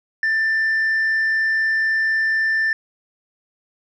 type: tone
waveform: sine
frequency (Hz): 1778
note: A6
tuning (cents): +18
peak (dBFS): -14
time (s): 0.23-2.73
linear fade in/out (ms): 2
effects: tanh soft clip ceiling -15 dBFS